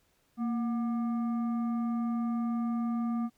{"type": "tone with frequency modulation", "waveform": "sine", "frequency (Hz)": 231.6, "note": "A#3", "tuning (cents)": -11, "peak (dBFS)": -28, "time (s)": [0.37, 3.3], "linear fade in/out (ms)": 50, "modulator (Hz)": 962, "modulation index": 0.34, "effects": ["pink hiss -71 dBFS RMS until 3.37 s"]}